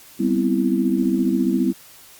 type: chord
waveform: sine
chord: C major seventh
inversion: second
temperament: equal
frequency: 196 / 246.9 / 261.6 / 329.6 Hz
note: G3 / B3 / C4 / E4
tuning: 0 / 0 / 0 / 0 cents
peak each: -22 dBFS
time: 0.19-1.73 s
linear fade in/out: 20 ms
effects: white hiss -46 dBFS RMS until 2.19 s + Opus 48 kbps